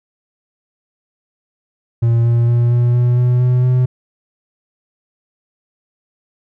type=tone with pitch steps; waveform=triangle; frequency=116.6 / 117.95 / 119.33 / 120.71 / 122.11 / 123.53 / 124.97 / 126.42 Hz; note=A#2 / A#2 / A#2 / B2 / B2 / B2 / B2 / B2; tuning=+1 / +21 / +41 / -39 / -19 / +1 / +21 / +41 cents; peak=-8 dBFS; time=2.02-3.86 s; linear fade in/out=10 ms; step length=230 ms; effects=none